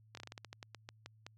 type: slowing click train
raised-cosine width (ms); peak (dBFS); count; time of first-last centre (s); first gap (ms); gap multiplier
0.2; -29; 14; 0.15-1.265; 23; 1.2
effects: added 109 Hz sine -62 dBFS peak until 1.37 s